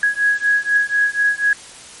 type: beating tone pair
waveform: sine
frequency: 1661.2 / 1665.3 Hz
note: G#6 / G#6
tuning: 0 / +4 cents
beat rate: 4.1 Hz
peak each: -17 dBFS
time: 0.03-1.53 s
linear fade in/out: 2 ms
effects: white hiss -38 dBFS RMS until 2 s + MP3 48 kbps